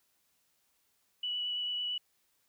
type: tone with vibrato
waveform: sine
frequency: 2950 Hz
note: F#7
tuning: 6 cents flat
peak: -32 dBFS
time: 1.23-1.98 s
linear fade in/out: 5 ms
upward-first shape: sine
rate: 9 Hz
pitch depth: 11 cents each way
effects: white hiss -74 dBFS RMS until 2.48 s